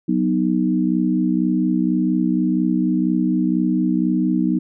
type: chord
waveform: sine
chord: B major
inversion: second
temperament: equal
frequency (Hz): 185 / 246.9 / 311.1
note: F#3 / B3 / D#4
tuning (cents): 0 / 0 / 0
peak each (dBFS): -20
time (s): 0.08-4.59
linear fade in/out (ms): 10
effects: none